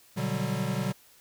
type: chord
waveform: square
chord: G major seventh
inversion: first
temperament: equal with one note detuned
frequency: 122.62 / 146.83 / 185 / 196 Hz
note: B2 / D3 / F#3 / G3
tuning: -12 / 0 / 0 / 0 cents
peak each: -34 dBFS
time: 0.16-0.93 s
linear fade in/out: 20 ms
effects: white hiss -58 dBFS RMS until 1.2 s